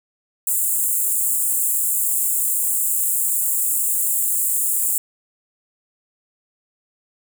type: high-pass noise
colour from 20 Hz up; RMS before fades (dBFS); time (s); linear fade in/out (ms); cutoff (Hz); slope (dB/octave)
pink; -20; 0.47-4.98; 2; 7300; 96
effects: none